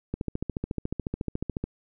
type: click train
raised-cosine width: 3 ms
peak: -16 dBFS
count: 22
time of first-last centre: 0.14-1.64 s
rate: 14 Hz
effects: none